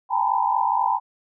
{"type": "tone cluster", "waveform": "sine", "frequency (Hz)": [795, 860, 917, 965, 1009], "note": ["G5", "A5", "A#5", "B5", "B5"], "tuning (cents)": [24, -40, -29, -40, 37], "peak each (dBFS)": -25, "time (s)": [0.09, 1], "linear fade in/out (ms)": 50, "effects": []}